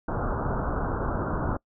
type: low-pass noise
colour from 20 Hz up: pink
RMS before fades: -28 dBFS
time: 0.08-1.57 s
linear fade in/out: 5 ms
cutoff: 1500 Hz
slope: 96 dB/octave
effects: noise-tail reverb RT60 0.1 s tail -25 dB re dry